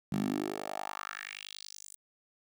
10% pulse tone with high-pass filter sweep, 50.5 Hz, G#1, 48 cents flat, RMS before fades -38 dBFS, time 0.12-1.96 s, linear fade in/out 5 ms, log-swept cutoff 170 to 9000 Hz, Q 3.4, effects none

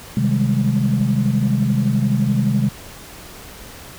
sine chord, Ab major seventh, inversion first, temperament equal, 130.81 / 155.56 / 196 / 207.7 Hz, C3 / Eb3 / G3 / Ab3, 0 / 0 / 0 / 0 cents, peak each -18 / -23 / -21 / -18 dBFS, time 0.17-2.69 s, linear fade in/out 2 ms, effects tanh soft clip ceiling -7 dBFS + pink hiss -38 dBFS RMS until 3.98 s

